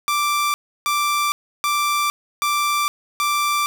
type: tone bursts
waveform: sawtooth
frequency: 1174.7 Hz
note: D6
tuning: in tune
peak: -14 dBFS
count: 5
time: 0.08-3.66 s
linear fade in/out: 0 ms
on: 460 ms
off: 320 ms
effects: none